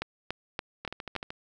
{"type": "two click trains", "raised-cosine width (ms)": 0.3, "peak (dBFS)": [-21, -15], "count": [7, 5], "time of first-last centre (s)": [[0.85, 1.305], [0.02, 1.163]], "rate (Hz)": [13.2, 3.5], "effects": []}